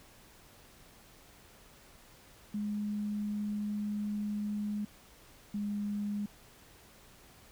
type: tone pair in turn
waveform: sine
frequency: 208.1 / 205.7 Hz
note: G#3 / G#3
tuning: +4 / -16 cents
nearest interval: unison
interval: 20 cents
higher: first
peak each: -32 / -32 dBFS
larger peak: neither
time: 2.54-4.85 / 5.54-6.26 s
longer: first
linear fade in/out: 5 ms
effects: pink hiss -58 dBFS RMS until 7.51 s